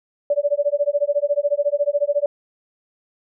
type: tone with tremolo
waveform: sine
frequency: 578 Hz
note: D5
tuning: 28 cents flat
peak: -13 dBFS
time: 0.3-2.26 s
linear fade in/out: 2 ms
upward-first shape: sine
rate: 14 Hz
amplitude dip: 100%
effects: none